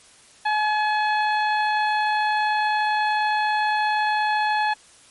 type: harmonic tone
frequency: 850 Hz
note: G#5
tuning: 40 cents sharp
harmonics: 1 / 2 / 3 / 4 / 5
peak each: -20 / -25 / -32 / -36 / -36 dBFS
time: 0.45-4.74 s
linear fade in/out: 10 ms
effects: white hiss -51 dBFS RMS until 5.1 s + MP3 48 kbps